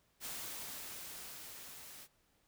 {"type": "noise with level ramp", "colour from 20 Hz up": "white", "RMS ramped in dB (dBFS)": [-43, -53], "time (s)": [0.2, 2.08], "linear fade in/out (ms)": 50, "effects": ["pink hiss -74 dBFS RMS until 2.47 s"]}